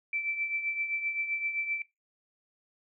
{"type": "tone with tremolo", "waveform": "sine", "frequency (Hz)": 2330, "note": "D7", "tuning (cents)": -14, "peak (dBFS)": -27, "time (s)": [0.13, 1.82], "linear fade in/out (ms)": 2, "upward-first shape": "triangle", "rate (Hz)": 7.7, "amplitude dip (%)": 70, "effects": ["noise-tail reverb RT60 0.2 s tail -20 dB re dry"]}